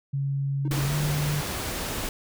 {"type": "tone with pitch glide", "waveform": "sine", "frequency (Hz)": [138.59, 147.68], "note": ["C#3", "D3"], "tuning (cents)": [0, 10], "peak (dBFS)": -24, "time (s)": [0.13, 1.41], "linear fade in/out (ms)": 10, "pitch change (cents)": 110, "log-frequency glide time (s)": [0.87, 0.92]}
{"type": "tone bursts", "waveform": "triangle", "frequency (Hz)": 310, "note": "D#4", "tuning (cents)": -6, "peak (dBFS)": -28, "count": 3, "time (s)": [0.65, 0.794], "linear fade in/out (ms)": 2, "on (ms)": 30, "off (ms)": 27}
{"type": "noise", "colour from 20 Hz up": "pink", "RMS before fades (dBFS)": -31, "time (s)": [0.71, 2.09], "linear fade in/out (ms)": 2}
{"effects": []}